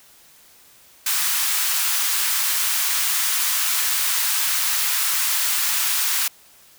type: high-pass noise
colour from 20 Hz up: white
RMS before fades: -21 dBFS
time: 1.06-6.28 s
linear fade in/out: 5 ms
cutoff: 970 Hz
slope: 24 dB/octave
effects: white hiss -51 dBFS RMS until 6.78 s